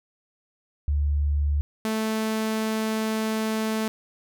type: tone pair in turn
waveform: sine / sawtooth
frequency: 72.7 / 219.3 Hz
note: D2 / A3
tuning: -17 / -6 cents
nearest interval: octave + perfect fifth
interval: 1911 cents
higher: second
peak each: -20 dBFS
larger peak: neither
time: 0.88-1.61 / 1.85-3.88 s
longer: second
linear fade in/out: 0 ms
effects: none